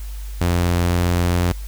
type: tone with pitch glide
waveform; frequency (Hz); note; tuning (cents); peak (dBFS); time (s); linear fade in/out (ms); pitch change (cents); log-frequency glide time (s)
sawtooth; 87.31 to 87.87; F2 to F2; 0 to +11; -12; 0.41-1.52; 0; +11; 0.75-1.21
effects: added 50 Hz sine -27 dBFS peak until 1.67 s + white hiss -44 dBFS RMS until 1.67 s